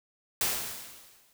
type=noise with exponential decay; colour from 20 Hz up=white; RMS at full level=-26 dBFS; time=0.41-1.33 s; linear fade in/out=1 ms; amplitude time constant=200 ms; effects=none